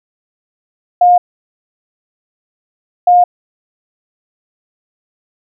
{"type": "tone pair in turn", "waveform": "sine", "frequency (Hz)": [712, 712], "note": ["F5", "F5"], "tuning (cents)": [33, 33], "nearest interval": "unison", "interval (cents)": 0, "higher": "neither", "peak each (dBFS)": -4, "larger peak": "neither", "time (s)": [[1.01, 1.18], [3.07, 3.24]], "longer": "neither", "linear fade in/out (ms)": 5, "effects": []}